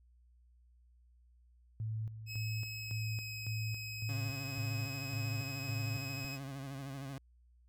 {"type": "tone with tremolo", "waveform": "sine", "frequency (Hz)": 110, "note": "A2", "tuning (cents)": 0, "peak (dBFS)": -35, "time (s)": [1.8, 6.25], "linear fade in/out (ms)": 0, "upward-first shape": "square", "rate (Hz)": 1.8, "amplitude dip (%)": 65}
{"type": "tone with pitch glide", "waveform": "25% pulse", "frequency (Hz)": [2563, 2542], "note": ["E7", "D#7"], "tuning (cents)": [-49, 36], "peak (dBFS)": -39, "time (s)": [2.26, 6.39], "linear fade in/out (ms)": 50, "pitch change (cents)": -15, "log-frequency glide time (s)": [2.8, 3.1]}
{"type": "tone with vibrato", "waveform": "30% pulse", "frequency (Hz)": 136.6, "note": "C#3", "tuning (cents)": -25, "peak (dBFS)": -39, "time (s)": [4.09, 7.18], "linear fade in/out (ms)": 2, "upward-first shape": "sine", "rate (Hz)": 13, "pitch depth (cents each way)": 59}
{"effects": ["added 60 Hz sine -62 dBFS peak until 7.68 s"]}